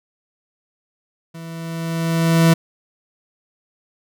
40% pulse tone with level ramp, 164.81 Hz, E3, in tune, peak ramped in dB -32 to -8 dBFS, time 1.34-2.54 s, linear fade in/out 10 ms, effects none

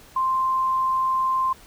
sine tone, 1046.5 Hz, C6, in tune, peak -19 dBFS, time 0.16-1.53 s, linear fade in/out 5 ms, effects pink hiss -49 dBFS RMS until 1.66 s

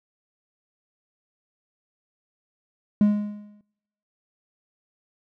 triangle tone with exponential decay, 207.7 Hz, G#3, in tune, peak -10 dBFS, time 3.01-3.61 s, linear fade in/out 2 ms, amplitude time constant 130 ms, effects noise-tail reverb RT60 0.9 s tail -24 dB re dry + tanh soft clip ceiling -7 dBFS

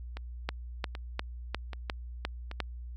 two click trains, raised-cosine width 0.3 ms, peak -15 / -24 dBFS, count 7 / 4, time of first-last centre 0.49-2.603 / 0.17-2.514 s, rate 2.84 / 1.28 Hz, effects added 60 Hz sine -39 dBFS peak until 2.96 s

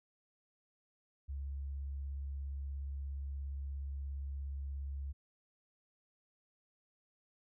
sine tone with vibrato, 69.3 Hz, C#2, in tune, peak -38 dBFS, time 1.28-5.13 s, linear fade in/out 20 ms, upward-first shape sine, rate 17 Hz, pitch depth 17 cents each way, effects none

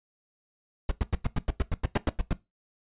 brown noise bursts, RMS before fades -24 dBFS, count 13, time 0.89-2.33 s, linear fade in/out 2 ms, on 24 ms, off 94 ms, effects noise-tail reverb RT60 0.2 s tail -18 dB re dry + resampled to 8000 Hz

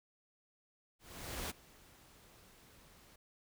pink noise with ADSR envelope, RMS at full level -40 dBFS, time 0.99-3.16 s, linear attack 510 ms, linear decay 19 ms, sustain -22 dB, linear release 6 ms, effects none

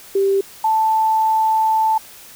sine tone pair in turn, 392 / 880 Hz, G4 / A5, 0 / 0 cents, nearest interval octave + major second, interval 1400 cents, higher second, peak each -13 dBFS, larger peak neither, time 0.15-0.41 / 0.64-1.98 s, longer second, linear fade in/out 5 ms, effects white hiss -41 dBFS RMS until 2.35 s

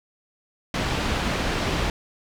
pink low-pass noise, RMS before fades -25 dBFS, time 0.74-1.9 s, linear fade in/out 2 ms, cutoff 4200 Hz, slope 12 dB/octave, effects none

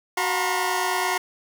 25% pulse tone cluster, 372.2 / 715 / 912 / 971 / 1072 Hz, F#4 / F5 / A#5 / B5 / C6, +10 / +41 / -38 / -30 / +42 cents, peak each -25 dBFS, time 0.17-1.18 s, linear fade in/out 5 ms, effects none

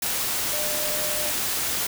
sine tone in noise, 602 Hz, D5, 43 cents sharp, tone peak -32 dBFS, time 0.53-1.3 s, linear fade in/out 5 ms, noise white, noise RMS -26 dBFS, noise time 0.02-1.87 s, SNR -9 dB, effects none

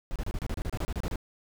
brown noise bursts, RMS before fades -31 dBFS, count 14, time 0.11-1.158 s, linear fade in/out 0 ms, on 47 ms, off 30 ms, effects none

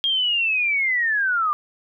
sine linear sweep, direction down, 3251 to 1174.7 Hz, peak -18 dBFS, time 0.04-1.53 s, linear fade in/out 0 ms, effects none

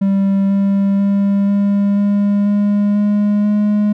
triangle tone with pitch steps, 196 / 197.71 / 199.43 / 201.2 / 202.9 / 204.7 / 206.5 / 208.3 Hz, G3 / G3 / G3 / G3 / G#3 / G#3 / G#3 / G#3, 0 / +15 / +30 / +45 / -40 / -25 / -10 / +5 cents, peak -9 dBFS, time 0.01-3.93 s, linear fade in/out 10 ms, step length 490 ms, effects none

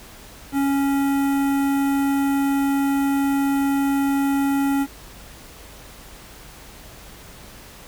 square tone with notch filter, 277.2 Hz, C#4, in tune, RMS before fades -20 dBFS, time 0.52-4.87 s, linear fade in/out 50 ms, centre 4400 Hz, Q 0.53, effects added 50 Hz sine -49 dBFS peak until 7.87 s + pink hiss -43 dBFS RMS until 7.87 s

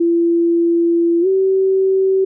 sine tone with pitch glide, 338.9 to 382.6 Hz, E4 to G4, +48 to -42 cents, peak -11 dBFS, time 0-2.25 s, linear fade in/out 10 ms, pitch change +210 cents, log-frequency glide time 1.21-1.27 s, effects none

